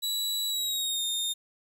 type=tone with pitch glide; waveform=sawtooth; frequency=3922 to 3659 Hz; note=B7 to A#7; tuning=-13 to -33 cents; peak=-25 dBFS; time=0.02-1.34 s; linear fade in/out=20 ms; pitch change=-120 cents; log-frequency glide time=0.48-1.03 s; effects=10-bit